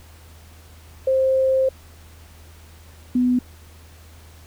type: tone pair in turn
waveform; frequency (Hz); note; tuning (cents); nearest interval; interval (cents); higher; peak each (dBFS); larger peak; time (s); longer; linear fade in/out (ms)
sine; 527 / 248.7; C5 / B3; +12 / +12; octave + minor second; 1300; first; -15; neither; 1.07-1.69 / 3.15-3.39; first; 5
effects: added 80 Hz sine -44 dBFS peak until 4.46 s + pink hiss -50 dBFS RMS until 4.46 s